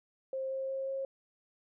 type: tone with pitch steps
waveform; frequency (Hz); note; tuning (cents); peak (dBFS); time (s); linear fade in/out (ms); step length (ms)
sine; 530 / 533.1 / 536.2 / 539.3; C5 / C5 / C5 / C#5; +22 / +32 / +42 / -48; -33; 0.33-1.05; 2; 180
effects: none